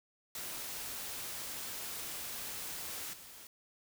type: noise with level steps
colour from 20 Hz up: white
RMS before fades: -42 / -52 dBFS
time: 0.35-3.47 s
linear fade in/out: 2 ms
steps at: 3.13 s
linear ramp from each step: 5 ms
effects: none